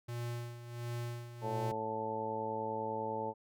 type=tone with tremolo; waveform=square; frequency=119.3 Hz; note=A#2; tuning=41 cents sharp; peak=-37 dBFS; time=0.08-1.72 s; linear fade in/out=10 ms; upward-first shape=sine; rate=1.4 Hz; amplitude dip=70%
type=harmonic tone; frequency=110 Hz; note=A2; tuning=in tune; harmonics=1 / 2 / 3 / 4 / 5 / 6 / 7 / 8; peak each=-48 / -46 / -48 / -41 / -42 / -50 / -50 / -38 dBFS; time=1.41-3.34 s; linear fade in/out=50 ms
effects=none